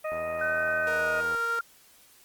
harmonic tone, 622.3 Hz, D#5, in tune, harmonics 1 / 2 / 3 / 4, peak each -30 / -36 / -40 / -42 dBFS, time 0.04-1.21 s, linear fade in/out 10 ms
click train, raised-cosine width 1 ms, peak -28 dBFS, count 102, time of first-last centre 0.12-1.347 s, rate 82.3 Hz
sine tone with pitch glide, 1522 to 1387.6 Hz, F#6 to F6, +48 to -12 cents, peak -26 dBFS, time 0.41-1.61 s, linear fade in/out 5 ms, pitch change -160 cents, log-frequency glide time 0.83-1.35 s
sawtooth tone, 466.2 Hz, A#4, in tune, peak -31 dBFS, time 0.87-1.59 s, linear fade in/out 0 ms
effects white hiss -57 dBFS RMS until 2.24 s + Opus 32 kbps

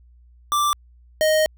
square tone pair in turn, 1174.7 / 622.3 Hz, D6 / D#5, 0 / 0 cents, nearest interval major seventh, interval 1100 cents, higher first, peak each -18 / -16 dBFS, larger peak second, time 0.52-0.73 / 1.21-1.46 s, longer second, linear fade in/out 0 ms, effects added 60 Hz sine -48 dBFS peak until 1.57 s

